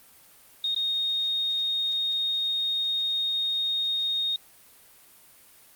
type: tone with dropouts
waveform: sine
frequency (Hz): 3710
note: A#7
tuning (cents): -9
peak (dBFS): -24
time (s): 0.64-4.36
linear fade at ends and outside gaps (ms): 2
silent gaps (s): 0.747-0.762
effects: white hiss -54 dBFS RMS until 5.75 s + Opus 32 kbps